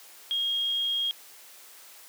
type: tone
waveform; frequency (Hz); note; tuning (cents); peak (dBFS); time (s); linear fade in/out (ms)
sine; 3257; G#7; -34; -25; 0.31-1.11; 0
effects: white hiss -50 dBFS RMS until 2.08 s + high-pass 400 Hz 12 dB/octave